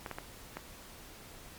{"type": "clicks", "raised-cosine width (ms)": 0.5, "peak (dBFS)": -23, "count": 4, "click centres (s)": [0.062, 0.113, 0.185, 0.57], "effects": ["pink hiss -51 dBFS RMS until 1.58 s", "MP3 96 kbps"]}